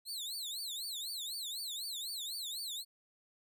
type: tone with vibrato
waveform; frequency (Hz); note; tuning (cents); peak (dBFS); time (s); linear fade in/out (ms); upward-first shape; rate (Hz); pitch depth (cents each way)
sawtooth; 3985; B7; +15; -36; 0.05-2.85; 50; triangle; 4; 280
effects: none